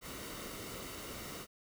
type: noise with comb filter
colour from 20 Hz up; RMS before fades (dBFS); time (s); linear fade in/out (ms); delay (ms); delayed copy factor
pink; -45; 0.01-1.47; 50; 1.2; -0.5
effects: none